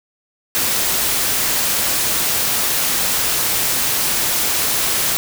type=noise; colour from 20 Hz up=white; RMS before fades=-18 dBFS; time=0.55-5.17 s; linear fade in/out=0 ms; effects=none